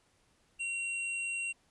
square tone, 2745 Hz, F7, 31 cents flat, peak -34 dBFS, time 0.59-1.53 s, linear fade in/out 20 ms, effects pink hiss -70 dBFS RMS until 1.7 s + resampled to 24000 Hz

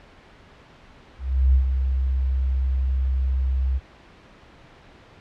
sine tone with ADSR envelope, 65.41 Hz, C2, in tune, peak -12 dBFS, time 1.18-3.8 s, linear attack 360 ms, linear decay 97 ms, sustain -7 dB, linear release 38 ms, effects pink hiss -49 dBFS RMS until 5.2 s + low-pass 3000 Hz 12 dB/octave

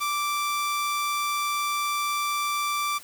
sawtooth tone, 1172 Hz, D6, 4 cents flat, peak -21 dBFS, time 0-2.99 s, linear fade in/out 20 ms, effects white hiss -47 dBFS RMS until 3.03 s

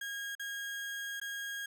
35% pulse tone with dropouts, 1632 Hz, G#6, 31 cents flat, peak -36 dBFS, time 0.01-1.66 s, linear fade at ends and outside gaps 5 ms, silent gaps 0.352-0.395 / 1.2-1.214 s, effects none

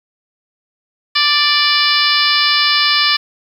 harmonic tone with a mistuned harmonic, 587.3 Hz, D5, in tune, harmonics 2 / 3 / 4 / 5 / 6 / 7 / 8 / 9, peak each -19 / -19 / -19 / -19 / -19 / -19 / -19 / -19 dBFS, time 1.15-3.17 s, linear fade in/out 10 ms, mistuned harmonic 9, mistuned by -34 cents, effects 7-bit

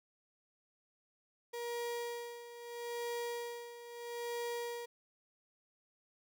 35% pulse tone with tremolo, 474.5 Hz, A#4, 31 cents sharp, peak -35 dBFS, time 1.53-4.86 s, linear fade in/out 10 ms, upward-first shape sine, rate 0.77 Hz, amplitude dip 75%, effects none

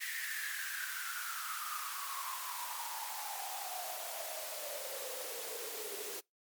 white noise with high-pass filter sweep, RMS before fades -41 dBFS, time 0-6.21 s, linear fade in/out 20 ms, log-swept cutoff 1900 to 390 Hz, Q 10, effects noise-tail reverb RT60 0.2 s tail -26 dB re dry + MP3 96 kbps

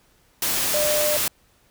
sine tone in noise, 599 Hz, D5, 34 cents sharp, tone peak -21 dBFS, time 0.74-1.17 s, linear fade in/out 2 ms, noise white, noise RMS -23 dBFS, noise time 0.42-1.28 s, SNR -1 dB, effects pink hiss -60 dBFS RMS until 1.7 s

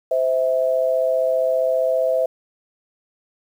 sine tone pair together, 517 / 652.1 Hz, C5 / E5, -21 / -19 cents, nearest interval major third, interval 402 cents, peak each -19 dBFS, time 0.11-2.26 s, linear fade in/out 5 ms, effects 8-bit

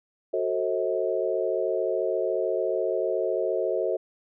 sine chord, F# diminished seventh, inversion none, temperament just, 370 / 444 / 532.8 / 639.4 Hz, F#4 / A4 / C5 / Eb5, 0 / +16 / +31 / +47 cents, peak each -29 dBFS, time 0.33-3.97 s, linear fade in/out 10 ms, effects none

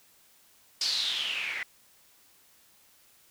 blue noise with low-pass filter sweep, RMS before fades -31 dBFS, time 0.81-1.63 s, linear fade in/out 2 ms, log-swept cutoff 4900 to 2000 Hz, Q 6.7, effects white hiss -61 dBFS RMS until 3.3 s

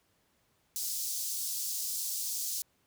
pink high-pass noise, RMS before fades -35 dBFS, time 0.76-2.62 s, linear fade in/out 0 ms, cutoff 5100 Hz, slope 24 dB/octave, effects pink hiss -72 dBFS RMS until 2.86 s + high-pass 60 Hz 12 dB/octave

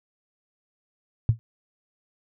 sine tone with exponential decay, 113.8 Hz, A#2, 41 cents flat, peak -11 dBFS, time 1.29-1.39 s, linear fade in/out 0 ms, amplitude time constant 20 ms, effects none

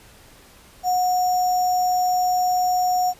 sine tone with sample-and-hold, 730 Hz, F#5, 24 cents flat, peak -17 dBFS, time 0.83-3.14 s, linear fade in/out 50 ms, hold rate 6300 Hz, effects pink hiss -49 dBFS RMS until 3.19 s + resampled to 32000 Hz

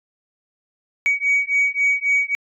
sine beating tone pair, 2256 / 2259.7 Hz, C#7 / C#7, +30 / +33 cents, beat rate 3.7 Hz, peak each -18 dBFS, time 1.06-2.35 s, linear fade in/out 0 ms, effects tanh soft clip ceiling -11 dBFS

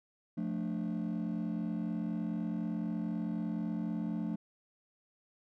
triangle chord, D minor, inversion first, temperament just, 176.2 / 220.2 / 293.7 Hz, F3 / A3 / D4, +16 / +2 / 0 cents, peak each -34 / -33 / -37 dBFS, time 0.37-4.36 s, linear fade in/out 10 ms, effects tanh soft clip ceiling -27 dBFS

